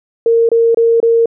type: tone bursts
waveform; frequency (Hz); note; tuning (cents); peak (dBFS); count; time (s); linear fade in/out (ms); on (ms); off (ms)
sine; 460.9; A#4; -20; -7; 4; 0.26-1.258; 2; 230; 26
effects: none

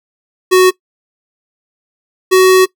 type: tone pair in turn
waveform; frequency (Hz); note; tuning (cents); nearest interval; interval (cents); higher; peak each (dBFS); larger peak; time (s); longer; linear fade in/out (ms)
square; 370 / 373.7; F#4 / F#4; 0 / +17; unison; 17; second; -5; neither; 0.51-0.71 / 2.31-2.66; second; 20
effects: noise-tail reverb RT60 0.1 s tail -20 dB re dry

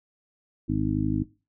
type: harmonic tone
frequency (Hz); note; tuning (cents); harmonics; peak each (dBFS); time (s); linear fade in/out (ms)
51.9; G#1; 0; 1 / 2 / 3 / 4 / 5 / 6; -33 / -30 / -31 / -34 / -28 / -29; 0.68-1.24; 20
effects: noise-tail reverb RT60 0.3 s tail -19 dB re dry

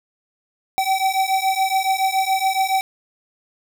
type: beating tone pair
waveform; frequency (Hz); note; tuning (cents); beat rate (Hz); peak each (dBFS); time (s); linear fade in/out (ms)
square; 764 / 771.1; G5 / G5; -45 / -29; 7.1; -21; 0.78-2.81; 0
effects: none

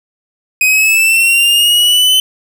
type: linear sweep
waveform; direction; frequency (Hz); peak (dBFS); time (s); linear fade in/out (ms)
45% pulse; up; 2502 to 3050; -7; 0.61-2.2; 2
effects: none

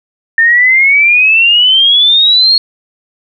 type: exponential sweep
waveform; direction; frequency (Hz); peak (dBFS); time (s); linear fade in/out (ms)
sine; up; 1800 to 4324; -4; 0.38-2.58; 2
effects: none

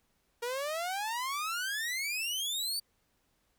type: exponential sweep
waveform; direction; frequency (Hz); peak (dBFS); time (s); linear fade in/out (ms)
sawtooth; up; 466.2 to 4655; -29; 0.42-2.8; 10
effects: pink hiss -74 dBFS RMS until 3.58 s

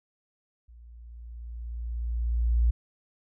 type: tone with level ramp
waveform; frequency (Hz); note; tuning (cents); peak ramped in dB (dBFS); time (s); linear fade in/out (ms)
sine; 58.3; A#1; +1; -48 to -18; 0.68-2.71; 10
effects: none

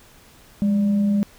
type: tone with frequency modulation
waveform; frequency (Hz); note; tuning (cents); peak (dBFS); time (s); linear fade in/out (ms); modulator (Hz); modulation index
sine; 204.6; G#3; -26; -16; 0.62-1.23; 0; 381; 0.2
effects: pink hiss -50 dBFS RMS until 1.38 s

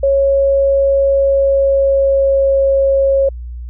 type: tone with pitch glide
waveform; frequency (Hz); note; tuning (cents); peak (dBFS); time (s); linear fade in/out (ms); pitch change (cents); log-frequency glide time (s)
sine; 550 to 545.3; C#5 to C#5; -14 to -29; -9; 0.03-3.29; 5; -15; 1.11-2.59
effects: added 60 Hz sine -24 dBFS peak until 3.69 s

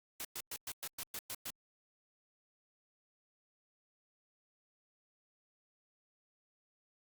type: noise bursts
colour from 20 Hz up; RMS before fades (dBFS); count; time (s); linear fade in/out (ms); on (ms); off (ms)
white; -42; 9; 0.2-1.503; 0; 47; 110
effects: Opus 48 kbps

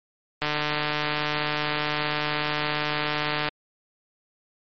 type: click train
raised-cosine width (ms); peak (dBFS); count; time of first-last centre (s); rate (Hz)
0.3; -9; 461; 0.42-3.487; 150
effects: MP3 32 kbps

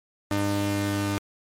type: tone pair together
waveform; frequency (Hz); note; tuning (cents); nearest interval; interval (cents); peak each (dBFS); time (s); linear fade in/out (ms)
sawtooth; 100.7 / 301.8; G2 / D4; +47 / +47; octave + perfect fifth; 1900; -23; 0.31-1.18; 0
effects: MP3 64 kbps

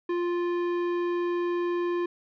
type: tone with tanh clipping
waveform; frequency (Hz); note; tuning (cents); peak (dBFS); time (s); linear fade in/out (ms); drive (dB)
sine; 349.2; F4; 0; -27; 0.09-2.06; 5; 14
effects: none

